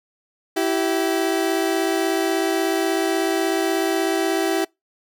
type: tone pair together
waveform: 30% pulse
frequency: 329.3 / 385.7 Hz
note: E4 / G4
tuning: -2 / -28 cents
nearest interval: minor third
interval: 274 cents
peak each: -19 dBFS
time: 0.56-4.65 s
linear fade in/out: 10 ms
effects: noise-tail reverb RT60 0.2 s tail -26 dB re dry